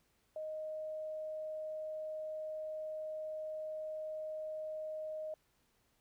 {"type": "tone", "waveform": "sine", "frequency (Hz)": 622.3, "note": "D#5", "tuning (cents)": 0, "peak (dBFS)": -39, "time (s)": [0.36, 5.34], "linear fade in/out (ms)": 2, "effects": ["pink hiss -75 dBFS RMS until 6 s"]}